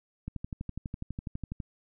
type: click train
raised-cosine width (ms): 5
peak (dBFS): -23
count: 17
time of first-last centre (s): 0.28-1.602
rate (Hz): 12.1
effects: none